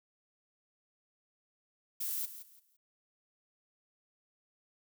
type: noise with echo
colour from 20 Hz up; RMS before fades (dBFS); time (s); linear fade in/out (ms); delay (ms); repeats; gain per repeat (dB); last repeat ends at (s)
violet; -36; 2-2.26; 10; 170; 3; -12; 2.77
effects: none